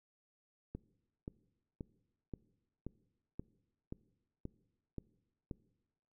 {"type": "click train", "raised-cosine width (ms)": 3, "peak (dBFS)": -29, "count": 10, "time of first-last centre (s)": [0.75, 5.512], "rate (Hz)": 1.89, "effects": ["noise-tail reverb RT60 1.0 s tail -21 dB re dry"]}